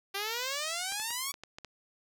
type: exponential sweep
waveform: 5% pulse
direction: up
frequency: 387.9 to 1145 Hz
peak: -21 dBFS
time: 0.14-1.32 s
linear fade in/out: 10 ms
type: clicks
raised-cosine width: 0.2 ms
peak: -26 dBFS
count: 7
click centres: 0.922 / 0.999 / 1.106 / 1.341 / 1.436 / 1.585 / 1.647 s
effects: none